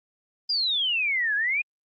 sine exponential two-way sweep, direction down then up, 4978 to 1626 to 2499 Hz, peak -22 dBFS, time 0.49-1.62 s, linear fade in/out 10 ms, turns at 1.35 s, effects Opus 32 kbps

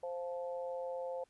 harmonic tone, 174.61 Hz, F3, in tune, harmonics 3 / 4 / 5, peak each -38 / -47 / -48 dBFS, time 0.03-1.24 s, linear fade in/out 5 ms, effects pink hiss -73 dBFS RMS until 1.29 s + resampled to 24000 Hz

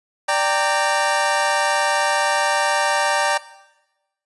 25% pulse chord, G minor, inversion second, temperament equal with one note detuned, 587.3 / 784 / 920.6 Hz, D5 / G5 / Bb5, 0 / 0 / -22 cents, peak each -18 dBFS, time 0.28-3.38 s, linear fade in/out 10 ms, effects noise-tail reverb RT60 1.0 s tail -17 dB re dry + resampled to 24000 Hz

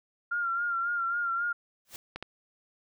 sine tone with vibrato, 1391 Hz, F6, 7 cents flat, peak -27 dBFS, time 0.31-1.53 s, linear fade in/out 10 ms, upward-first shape sine, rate 3.7 Hz, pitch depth 43 cents each way
white noise with exponential growth, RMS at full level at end -38 dBFS, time 1.85-1.96 s, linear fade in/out 1 ms, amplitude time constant 23 ms
clicks, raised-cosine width 0.3 ms, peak -21 dBFS, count 2, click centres 2.16 / 2.226 s
effects none

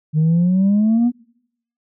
sine exponential sweep, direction up, 151.3 to 246.9 Hz, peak -10 dBFS, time 0.13-1.12 s, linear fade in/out 50 ms, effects noise-tail reverb RT60 0.7 s tail -24 dB re dry + tanh soft clip ceiling -10 dBFS

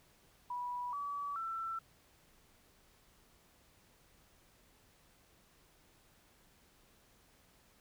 sine tone with pitch steps, 979 / 1144.2 / 1337.4 Hz, B5 / D6 / E6, -15 / -45 / +25 cents, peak -37 dBFS, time 0.5-1.79 s, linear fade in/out 5 ms, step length 430 ms, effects pink hiss -67 dBFS RMS until 7.8 s

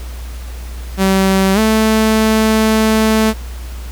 sawtooth tone with pitch glide, 191.9 to 219.2 Hz, G3 to A3, -37 to -6 cents, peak -6 dBFS, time 0.97-3.34 s, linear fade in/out 50 ms, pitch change +231 cents, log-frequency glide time 1.54-1.59 s, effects added 60 Hz sine -24 dBFS peak until 3.91 s + pink hiss -37 dBFS RMS until 3.91 s

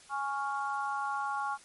sine chord, Db major, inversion second, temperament equal, 830.6 / 1108.7 / 1396.9 Hz, Ab5 / Db6 / F6, 0 / 0 / 0 cents, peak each -34 / -35 / -37 dBFS, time 0.09-1.58 s, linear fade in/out 50 ms, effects white hiss -56 dBFS RMS until 1.64 s + MP3 48 kbps

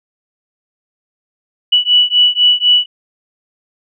sine beating tone pair, 2950 / 2954 Hz, F#7 / F#7, -6 / -3 cents, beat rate 4 Hz, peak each -11 dBFS, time 1.72-2.86 s, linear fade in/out 10 ms, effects none

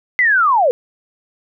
sine linear sweep, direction down, 2057 to 461.3 Hz, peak -10 dBFS, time 0.19-0.71 s, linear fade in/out 0 ms, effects none

